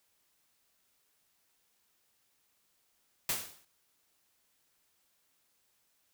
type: noise with exponential decay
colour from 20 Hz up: white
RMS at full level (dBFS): -29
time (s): 3.29-3.65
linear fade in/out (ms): 2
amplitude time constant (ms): 78
effects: white hiss -74 dBFS RMS until 6.13 s